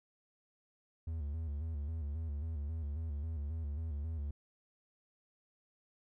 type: tone with vibrato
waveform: triangle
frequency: 76.6 Hz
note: D#2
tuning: 27 cents flat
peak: -34 dBFS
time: 1.07-4.31 s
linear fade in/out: 5 ms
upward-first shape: square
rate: 3.7 Hz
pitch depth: 100 cents each way
effects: none